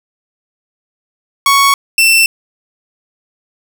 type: tone pair in turn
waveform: sawtooth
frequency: 1112 / 2682 Hz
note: C#6 / E7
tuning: +5 / +29 cents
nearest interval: octave + minor third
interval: 1524 cents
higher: second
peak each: -3 dBFS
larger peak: neither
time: 1.46-1.74 / 1.98-2.26 s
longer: neither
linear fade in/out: 2 ms
effects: none